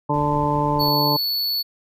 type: harmonic tone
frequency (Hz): 146.83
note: D3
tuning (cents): 0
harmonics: 1 / 2 / 3 / 4 / 6 / 7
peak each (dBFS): -24 / -25 / -28 / -27 / -22 / -26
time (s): 0.09-1.17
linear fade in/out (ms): 10
type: noise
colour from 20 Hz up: brown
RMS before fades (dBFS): -36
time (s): 0.14-0.89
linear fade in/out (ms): 0
type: tone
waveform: square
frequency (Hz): 4435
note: C#8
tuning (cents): 0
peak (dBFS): -21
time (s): 0.79-1.63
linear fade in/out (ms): 20
effects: none